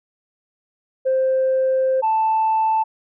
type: tone pair in turn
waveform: sine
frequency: 524 / 881.3 Hz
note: C5 / A5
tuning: +2 / +3 cents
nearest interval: major sixth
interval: 901 cents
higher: second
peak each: -14 dBFS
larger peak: neither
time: 1.05-2.02 / 2.02-2.84 s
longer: first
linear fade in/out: 20 ms
effects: tanh soft clip ceiling -12 dBFS